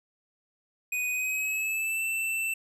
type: tone with pitch glide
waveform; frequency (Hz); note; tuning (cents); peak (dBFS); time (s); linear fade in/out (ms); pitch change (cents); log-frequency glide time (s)
square; 2489 to 2668; D#7 to E7; 0 to +20; -28; 0.92-2.54; 5; +120; 1.1-2.02
effects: none